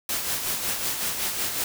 white noise with tremolo, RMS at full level -26 dBFS, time 0.09-1.64 s, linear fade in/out 2 ms, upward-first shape sine, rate 5.4 Hz, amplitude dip 45%, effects none

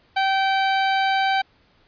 sawtooth tone, 774 Hz, G5, 22 cents flat, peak -14 dBFS, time 0.16-1.42 s, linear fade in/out 10 ms, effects pink hiss -59 dBFS RMS until 1.87 s + resampled to 11025 Hz

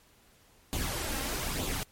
pink noise with flanger, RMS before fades -33 dBFS, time 0.73-1.83 s, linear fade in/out 0 ms, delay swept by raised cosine 0.27 to 3.77 ms, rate 1.1 Hz, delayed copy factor +0.55, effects pink hiss -62 dBFS RMS until 1.91 s + MP3 64 kbps

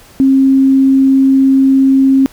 sine tone, 268.3 Hz, C4, 44 cents sharp, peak -5 dBFS, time 0.2-2.26 s, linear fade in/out 0 ms, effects pink hiss -41 dBFS RMS until 2.32 s

